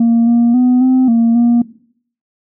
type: tone with pitch steps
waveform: sine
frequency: 232 / 236 / 249.7 / 257.9 / 230.9 / 237.4 Hz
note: A#3 / A#3 / B3 / C4 / A#3 / A#3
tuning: -8 / +22 / +19 / -25 / -16 / +32 cents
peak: -5 dBFS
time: 0-1.62 s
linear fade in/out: 5 ms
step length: 270 ms
effects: noise-tail reverb RT60 0.6 s tail -19 dB re dry + tanh soft clip ceiling -6 dBFS